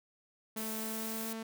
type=tone with pitch glide; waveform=sawtooth; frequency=220 to 223.7 Hz; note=A3 to A3; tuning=0 to +29 cents; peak=-35 dBFS; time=0.56-1.43 s; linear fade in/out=5 ms; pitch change=+29 cents; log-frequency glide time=0.77-1.3 s
type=noise; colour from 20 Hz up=blue; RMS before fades=-41 dBFS; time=0.57-1.33 s; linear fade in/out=2 ms
effects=none